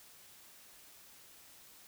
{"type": "silence", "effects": ["white hiss -58 dBFS RMS until 1.87 s"]}